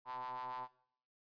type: ring-modulated tone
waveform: square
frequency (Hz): 63.1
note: B1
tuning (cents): +38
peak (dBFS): -40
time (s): 0.05-0.68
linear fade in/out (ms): 50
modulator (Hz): 950
effects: noise-tail reverb RT60 0.6 s tail -17 dB re dry + resampled to 11025 Hz